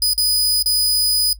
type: tone with dropouts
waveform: sawtooth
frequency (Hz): 4978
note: D#8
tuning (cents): 0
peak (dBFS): -11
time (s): 0.02-1.33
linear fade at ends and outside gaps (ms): 2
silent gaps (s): 0.135-0.178 / 0.626-0.659
effects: noise-tail reverb RT60 0.1 s tail -18 dB re dry + added 50 Hz sine -36 dBFS peak until 1.39 s